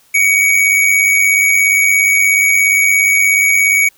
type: tone with amplitude modulation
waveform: square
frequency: 2253 Hz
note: C#7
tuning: 28 cents sharp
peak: -7 dBFS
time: 0.14-3.89 s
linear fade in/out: 10 ms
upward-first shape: sine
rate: 97 Hz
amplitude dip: 50%
effects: white hiss -51 dBFS RMS until 3.97 s